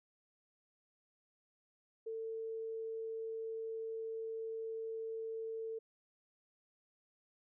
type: tone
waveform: sine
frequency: 447.9 Hz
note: A4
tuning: 31 cents sharp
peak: -39 dBFS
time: 2.06-5.79 s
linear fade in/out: 10 ms
effects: none